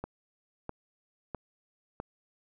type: click train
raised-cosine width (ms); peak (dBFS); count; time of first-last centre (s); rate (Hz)
1; -22; 4; 0.04-2.001; 1.53
effects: none